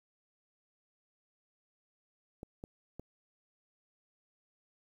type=clicks; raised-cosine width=2 ms; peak=-30 dBFS; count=3; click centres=2.431 / 2.639 / 2.996 s; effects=10-bit